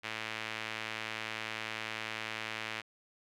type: tone with band-pass filter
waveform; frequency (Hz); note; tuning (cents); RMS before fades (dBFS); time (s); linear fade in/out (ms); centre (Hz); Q
sawtooth; 110; A2; 0; -40; 0.03-2.82; 20; 2400; 1.6
effects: none